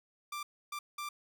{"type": "tone bursts at uneven times", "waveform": "sawtooth", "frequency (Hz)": 1180, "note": "D6", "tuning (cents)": 8, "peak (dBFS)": -34, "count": 3, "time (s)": [[0.32, 0.43], [0.72, 0.79], [0.98, 1.09]], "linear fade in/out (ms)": 5, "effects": ["11-bit"]}